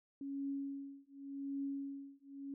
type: tone with tremolo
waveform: sine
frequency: 277.2 Hz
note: C#4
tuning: in tune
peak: -36 dBFS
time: 0.21-2.54 s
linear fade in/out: 2 ms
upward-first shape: triangle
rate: 0.88 Hz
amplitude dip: 100%
effects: none